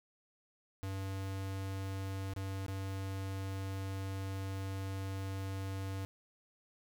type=tone with dropouts; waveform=square; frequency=96.6 Hz; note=G2; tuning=25 cents flat; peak=-38 dBFS; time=0.83-6.05 s; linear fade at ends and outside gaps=0 ms; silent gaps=2.336-2.363 / 2.664-2.682 s; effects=none